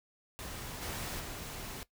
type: noise with level steps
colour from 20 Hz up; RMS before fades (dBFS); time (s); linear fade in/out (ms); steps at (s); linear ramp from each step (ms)
pink; -43 / -39 / -43; 0.39-1.83; 0; 0.81 / 1.19; 20
effects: noise-tail reverb RT60 0.1 s tail -17 dB re dry

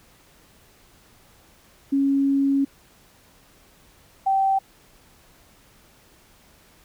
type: tone pair in turn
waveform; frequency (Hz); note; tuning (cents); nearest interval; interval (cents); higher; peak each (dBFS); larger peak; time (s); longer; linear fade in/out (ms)
sine; 276 / 775.7; C#4 / G5; -7 / -18; octave + tritone; 1789; second; -17; neither; 1.92-2.65 / 4.26-4.59; first; 10
effects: pink hiss -55 dBFS RMS until 6.84 s

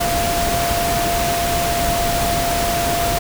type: tone in noise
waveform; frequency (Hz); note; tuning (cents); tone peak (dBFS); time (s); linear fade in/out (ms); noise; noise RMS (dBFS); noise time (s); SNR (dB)
sine; 690; F5; -21; -19; 0-3.19; 10; pink; -21; 0-3.19; -1
effects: none

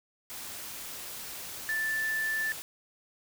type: tone in noise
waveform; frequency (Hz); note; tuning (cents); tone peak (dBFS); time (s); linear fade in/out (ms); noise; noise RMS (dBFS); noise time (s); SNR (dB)
sine; 1760; A6; 0; -28; 1.69-2.52; 0; white; -41; 0.3-2.62; +10
effects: none

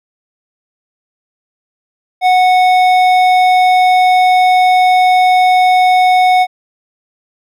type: tone with hard clipping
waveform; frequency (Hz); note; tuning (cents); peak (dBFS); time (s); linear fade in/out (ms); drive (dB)
triangle; 736; F#5; -9; -8; 2.21-6.47; 50; 14
effects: none

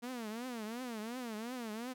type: tone with vibrato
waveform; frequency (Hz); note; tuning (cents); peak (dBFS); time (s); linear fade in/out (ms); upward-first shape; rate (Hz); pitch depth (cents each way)
sawtooth; 233.1; A#3; 0; -36; 0.02-1.94; 20; triangle; 2.8; 200
effects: none

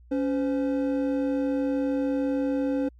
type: tone pair together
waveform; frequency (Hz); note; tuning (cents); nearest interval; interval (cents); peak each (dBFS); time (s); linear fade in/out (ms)
triangle; 279.1 / 513; C#4 / C5; +12 / -34; major seventh; 1054; -22 / -27; 0.11-2.89; 10
effects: added 60 Hz sine -49 dBFS peak until 2.99 s + MP3 64 kbps

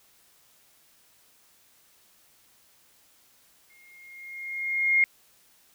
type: tone with exponential growth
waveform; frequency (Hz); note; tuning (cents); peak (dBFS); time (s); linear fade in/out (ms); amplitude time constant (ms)
sine; 2137; C7; +36; -16; 3.7-5.04; 1; 290
effects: white hiss -61 dBFS RMS until 5.74 s

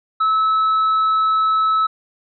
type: tone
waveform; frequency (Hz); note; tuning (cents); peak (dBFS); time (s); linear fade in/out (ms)
triangle; 1300; E6; -24; -12; 0.2-1.87; 10
effects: resampled to 11025 Hz

